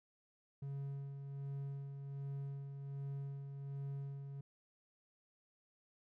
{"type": "tone with tremolo", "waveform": "triangle", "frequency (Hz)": 139, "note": "C#3", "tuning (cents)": 5, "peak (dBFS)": -38, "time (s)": [0.62, 4.41], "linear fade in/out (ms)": 5, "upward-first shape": "sine", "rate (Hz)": 1.3, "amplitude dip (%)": 45, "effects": []}